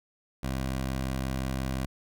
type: tone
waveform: 15% pulse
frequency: 65.7 Hz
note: C2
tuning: 8 cents sharp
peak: -23 dBFS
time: 0.43-1.86 s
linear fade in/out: 5 ms
effects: none